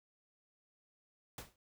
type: noise with exponential decay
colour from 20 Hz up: pink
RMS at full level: -42 dBFS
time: 1.38-1.56 s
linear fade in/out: 2 ms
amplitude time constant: 39 ms
effects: none